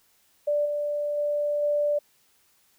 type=tone with level steps; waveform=sine; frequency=587.3 Hz; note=D5; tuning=in tune; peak=-21 / -25 / -23 / -21 dBFS; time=0.47-1.99 s; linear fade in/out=10 ms; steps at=0.65 / 1.17 / 1.62 s; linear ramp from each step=10 ms; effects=white hiss -64 dBFS RMS until 2.78 s